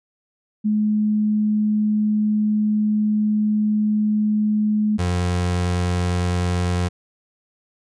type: tone pair in turn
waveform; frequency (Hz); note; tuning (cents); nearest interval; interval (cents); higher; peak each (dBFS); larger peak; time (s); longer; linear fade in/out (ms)
sine / 30% pulse; 212.1 / 88.92; G#3 / F2; +37 / +32; octave + minor third; 1505; first; -16; neither; 0.64-4.98 / 4.98-6.89; first; 20
effects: resampled to 22050 Hz